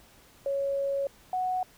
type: tone pair in turn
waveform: sine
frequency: 554.4 / 738.7 Hz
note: C#5 / F#5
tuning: 0 / -3 cents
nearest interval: perfect fourth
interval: 497 cents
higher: second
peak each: -26 dBFS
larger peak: neither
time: 0.46-1.07 / 1.33-1.63 s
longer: first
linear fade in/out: 2 ms
effects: pink hiss -57 dBFS RMS until 1.77 s